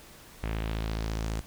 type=tone with low-pass filter sweep; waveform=sawtooth; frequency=54.6 Hz; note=A1; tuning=13 cents flat; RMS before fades=-32 dBFS; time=0.43-1.41 s; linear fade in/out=5 ms; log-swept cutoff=2400 to 8500 Hz; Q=1.8; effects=pink hiss -51 dBFS RMS until 1.46 s